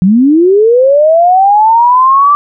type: linear sweep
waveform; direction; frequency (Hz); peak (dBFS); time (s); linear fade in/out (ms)
sine; up; 173 to 1174.7; -3; 0.02-2.35; 0
effects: none